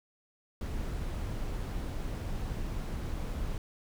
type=noise; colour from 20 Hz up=brown; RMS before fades=-35 dBFS; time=0.61-3.58 s; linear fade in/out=2 ms; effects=none